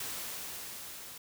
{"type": "noise with level ramp", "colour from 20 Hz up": "white", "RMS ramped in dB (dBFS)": [-38, -47], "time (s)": [0, 1.18], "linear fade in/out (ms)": 5, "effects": []}